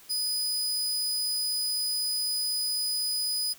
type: tone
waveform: sawtooth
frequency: 4978 Hz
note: D#8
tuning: in tune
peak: -24 dBFS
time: 0.09-3.54 s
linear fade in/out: 20 ms
effects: white hiss -53 dBFS RMS until 3.58 s